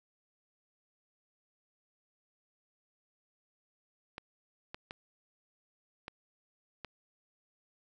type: clicks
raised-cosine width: 0.3 ms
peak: -25 dBFS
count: 5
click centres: 4.181 / 4.745 / 4.909 / 6.081 / 6.847 s
effects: none